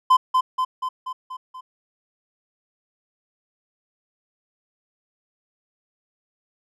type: tone with echo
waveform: triangle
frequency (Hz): 1026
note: C6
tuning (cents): -34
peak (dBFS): -9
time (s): 0.1-0.17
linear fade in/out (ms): 10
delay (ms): 240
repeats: 6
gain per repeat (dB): -4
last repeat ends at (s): 1.61
effects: none